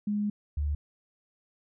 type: tone pair in turn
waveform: sine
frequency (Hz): 207.4 / 73.33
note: G#3 / D2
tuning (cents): -2 / -2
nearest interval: octave + tritone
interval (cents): 1800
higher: first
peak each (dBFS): -26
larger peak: neither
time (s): 0.07-0.3 / 0.57-0.75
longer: first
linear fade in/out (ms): 5
effects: none